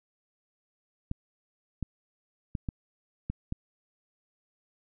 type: clicks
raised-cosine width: 5 ms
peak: -19 dBFS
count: 6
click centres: 1.114 / 1.827 / 2.552 / 2.688 / 3.3 / 3.524 s
effects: none